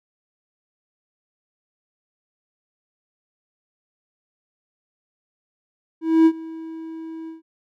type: tone with ADSR envelope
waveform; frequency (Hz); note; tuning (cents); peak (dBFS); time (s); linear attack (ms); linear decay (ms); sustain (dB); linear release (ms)
triangle; 323.8; E4; -31; -7; 6.01-7.42; 250; 60; -22; 140
effects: none